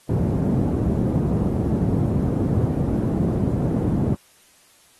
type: band-pass noise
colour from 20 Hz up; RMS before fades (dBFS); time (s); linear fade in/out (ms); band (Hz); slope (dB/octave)
pink; -21; 0.09-4.15; 5; 100 to 280; 12
effects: white hiss -55 dBFS RMS until 4.99 s + AAC 32 kbps